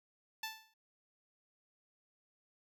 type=tone with exponential decay; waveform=10% pulse; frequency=880 Hz; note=A5; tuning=in tune; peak=-28 dBFS; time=0.43-0.74 s; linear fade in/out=5 ms; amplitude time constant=66 ms; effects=none